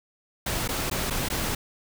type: noise with dropouts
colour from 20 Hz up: pink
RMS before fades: -28 dBFS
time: 0.46-1.55 s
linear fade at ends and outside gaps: 5 ms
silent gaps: 0.678-0.688 / 0.9-0.912 / 1.101-1.106 / 1.286-1.3 s
effects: none